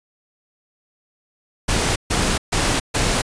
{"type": "noise bursts", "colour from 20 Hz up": "pink", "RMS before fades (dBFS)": -19, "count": 4, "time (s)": [1.68, 3.22], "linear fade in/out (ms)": 10, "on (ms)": 280, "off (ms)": 140, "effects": ["resampled to 22050 Hz"]}